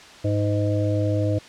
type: harmonic tone with a mistuned harmonic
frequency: 103.83 Hz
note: G#2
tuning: in tune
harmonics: 1 / 3 / 5 / 6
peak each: -21 / -26 / -28 / -29 dBFS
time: 0.24-1.39 s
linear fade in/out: 10 ms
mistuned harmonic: 5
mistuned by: -29 cents
effects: white hiss -44 dBFS RMS until 1.48 s + low-pass 5000 Hz 12 dB/octave

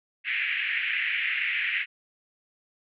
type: band-pass noise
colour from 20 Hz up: pink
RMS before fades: -28 dBFS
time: 0.24-1.86 s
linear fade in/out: 50 ms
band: 1800 to 2700 Hz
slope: 48 dB/octave
effects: none

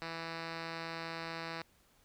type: tone with low-pass filter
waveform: 5% pulse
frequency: 164.81 Hz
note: E3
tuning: in tune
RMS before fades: -42 dBFS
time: 0.02-1.62 s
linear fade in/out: 0 ms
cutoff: 3800 Hz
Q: 2.7
effects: pink hiss -68 dBFS RMS until 2.04 s

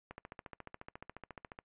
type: click train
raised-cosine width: 0.5 ms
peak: -30 dBFS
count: 22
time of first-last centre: 0.11-1.589 s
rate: 14.2 Hz
effects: noise-tail reverb RT60 0.1 s tail -24 dB re dry + resampled to 8000 Hz

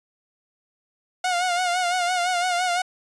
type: tone with vibrato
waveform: sawtooth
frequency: 717 Hz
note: F5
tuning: 45 cents sharp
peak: -17 dBFS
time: 1.24-2.82 s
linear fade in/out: 5 ms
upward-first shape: sine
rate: 5.9 Hz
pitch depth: 57 cents each way
effects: resampled to 22050 Hz

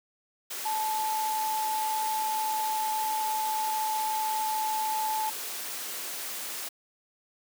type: tone in noise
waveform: sine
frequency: 870 Hz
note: A5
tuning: 20 cents flat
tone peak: -27 dBFS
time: 0.65-5.3 s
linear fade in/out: 10 ms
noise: white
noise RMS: -36 dBFS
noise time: 0.5-6.69 s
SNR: +6 dB
effects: high-pass 300 Hz 12 dB/octave

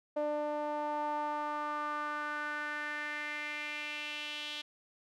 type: tone with band-pass filter sweep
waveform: sawtooth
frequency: 297.7 Hz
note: D4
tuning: 24 cents sharp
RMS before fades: -37 dBFS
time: 0.16-4.62 s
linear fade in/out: 10 ms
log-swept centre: 630 to 3300 Hz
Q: 3.8
effects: none

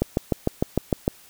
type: click train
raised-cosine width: 2 ms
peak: -6 dBFS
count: 8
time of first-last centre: 0.02-1.079 s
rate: 6.61 Hz
effects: white hiss -51 dBFS RMS until 1.29 s

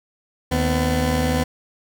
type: tone pair together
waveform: 20% pulse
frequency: 77.78 / 252 Hz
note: D#2 / B3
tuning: 0 / +35 cents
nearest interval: octave + minor sixth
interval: 2035 cents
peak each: -16 dBFS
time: 0.51-1.44 s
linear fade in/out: 10 ms
effects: none

